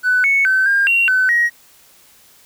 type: tone with pitch steps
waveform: triangle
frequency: 1497 / 2211 / 1533 / 1606 / 2749 / 1516 / 1892 Hz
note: F#6 / C#7 / G6 / G6 / F7 / F#6 / A#6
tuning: +20 / -5 / -39 / +41 / -28 / +42 / +25 cents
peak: -8 dBFS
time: 0.03-1.5 s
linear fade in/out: 50 ms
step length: 210 ms
effects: tanh soft clip ceiling -9 dBFS + white hiss -49 dBFS RMS until 2.45 s